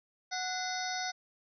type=harmonic tone with a mistuned harmonic; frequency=738 Hz; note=F#5; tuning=5 cents flat; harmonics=1 / 2 / 3 / 5 / 6 / 7 / 8; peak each=-37 / -40 / -42 / -44 / -43 / -42 / -43 dBFS; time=0.31-1.12 s; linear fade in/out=20 ms; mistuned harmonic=3; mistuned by=-130 cents; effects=none